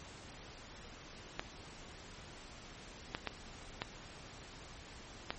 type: clicks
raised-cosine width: 0.3 ms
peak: -19 dBFS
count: 5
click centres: 1.395 / 3.149 / 3.273 / 3.819 / 5.305 s
effects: pink hiss -52 dBFS RMS until 5.38 s + MP3 32 kbps